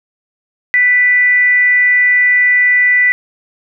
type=tone with frequency modulation; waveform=sine; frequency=1976 Hz; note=B6; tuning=in tune; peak=-7 dBFS; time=0.74-3.12 s; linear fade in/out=0 ms; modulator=467 Hz; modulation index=0.21; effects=none